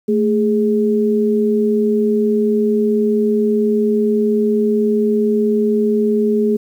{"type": "tone pair together", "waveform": "sine", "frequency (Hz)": [220.4, 416.1], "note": ["A3", "G#4"], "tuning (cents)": [3, 3], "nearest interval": "major seventh", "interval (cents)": 1100, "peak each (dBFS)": -15, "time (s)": [0.08, 6.57], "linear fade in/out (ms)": 10, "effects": ["8-bit"]}